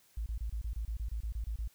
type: tone bursts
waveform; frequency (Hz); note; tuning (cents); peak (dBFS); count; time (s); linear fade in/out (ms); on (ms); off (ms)
sine; 55; A1; 0; -33; 13; 0.17-1.678; 5; 92; 26
effects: white hiss -66 dBFS RMS until 1.74 s